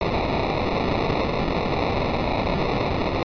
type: noise with sample-and-hold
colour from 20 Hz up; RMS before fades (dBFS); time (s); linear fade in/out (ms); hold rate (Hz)
white; -23; 0.01-3.23; 2; 1575
effects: resampled to 11025 Hz